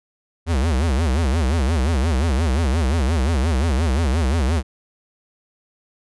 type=tone with vibrato; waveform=square; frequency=73.42 Hz; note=D2; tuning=in tune; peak=-17 dBFS; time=0.46-4.63 s; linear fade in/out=50 ms; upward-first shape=sine; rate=5.7 Hz; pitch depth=270 cents each way; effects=resampled to 24000 Hz